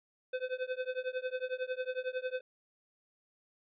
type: tone with tremolo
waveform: square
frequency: 510 Hz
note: C5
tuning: 44 cents flat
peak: -31 dBFS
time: 0.33-2.41 s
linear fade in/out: 5 ms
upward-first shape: triangle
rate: 11 Hz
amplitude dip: 100%
effects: resampled to 8000 Hz